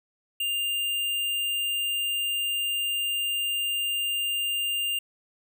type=tone; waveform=square; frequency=2800 Hz; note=F7; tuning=4 cents sharp; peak=-26 dBFS; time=0.4-4.99 s; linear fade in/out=5 ms; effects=none